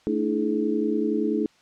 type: tone cluster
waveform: sine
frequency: 221.4 / 294.9 / 325.3 / 424.7 Hz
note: A3 / D4 / E4 / G#4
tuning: +11 / +7 / -23 / +39 cents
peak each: -27 dBFS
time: 0.07-1.46 s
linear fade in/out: 0 ms
effects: white hiss -59 dBFS RMS until 1.61 s + low-pass 5000 Hz 12 dB/octave